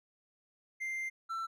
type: tone pair in turn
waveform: triangle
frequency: 2093 / 1339.9 Hz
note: C7 / E6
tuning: 0 / +28 cents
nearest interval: minor sixth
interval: 772 cents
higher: first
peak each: -33 / -33 dBFS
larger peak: neither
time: 0.8-1.1 / 1.29-1.47 s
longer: first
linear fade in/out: 20 ms
effects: none